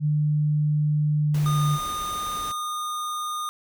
sine tone with pitch glide, 150 to 147.76 Hz, D3 to D3, +37 to +11 cents, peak -19 dBFS, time 0-1.79 s, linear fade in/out 50 ms, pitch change -26 cents, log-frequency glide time 1.22-1.65 s
pink noise, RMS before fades -39 dBFS, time 1.34-2.52 s, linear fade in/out 5 ms
square tone, 1223 Hz, D#6, 30 cents flat, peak -28 dBFS, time 1.46-3.49 s, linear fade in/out 0 ms
effects none

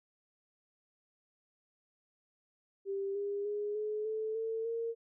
sine tone with pitch steps, 393.6 / 404 / 414.6 / 425.5 / 436.7 / 448.2 / 460 Hz, G4 / G#4 / G#4 / G#4 / A4 / A4 / A#4, +7 / -48 / -3 / +42 / -13 / +32 / -23 cents, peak -33 dBFS, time 2.85-4.95 s, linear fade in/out 50 ms, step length 300 ms, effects none

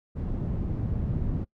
white low-pass noise, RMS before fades -29 dBFS, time 0.15-1.45 s, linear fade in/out 20 ms, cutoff 130 Hz, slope 12 dB/octave, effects noise-tail reverb RT60 0.1 s tail -22 dB re dry

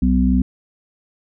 harmonic tone, 63.4 Hz, B1, 46 cents sharp, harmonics 1 / 3 / 4, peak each -17 / -17 / -17 dBFS, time 0.02-0.42 s, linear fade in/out 5 ms, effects none

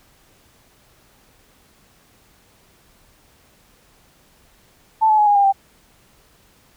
sine tone with pitch steps, 880 / 859.9 / 840.3 / 821.1 / 802.3 / 784 Hz, A5 / A5 / G#5 / G#5 / G5 / G5, 0 / -40 / +20 / -20 / +40 / 0 cents, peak -11 dBFS, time 5.01-5.526 s, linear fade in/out 20 ms, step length 86 ms, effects pink hiss -55 dBFS RMS until 6.76 s

